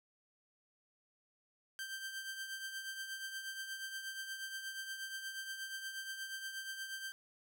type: tone with tremolo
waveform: sawtooth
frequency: 1568 Hz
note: G6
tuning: in tune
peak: -36 dBFS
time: 1.79-7.12 s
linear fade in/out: 0 ms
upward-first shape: triangle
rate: 8.4 Hz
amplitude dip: 60%
effects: none